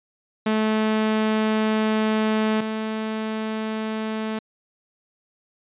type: tone pair in turn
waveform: sawtooth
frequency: 217.2 / 218.6 Hz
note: A3 / A3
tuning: -22 / -11 cents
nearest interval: unison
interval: 11 cents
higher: second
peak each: -15 / -21 dBFS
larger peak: first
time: 0.46-2.61 / 2.61-4.39 s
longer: first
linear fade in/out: 5 ms
effects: resampled to 8000 Hz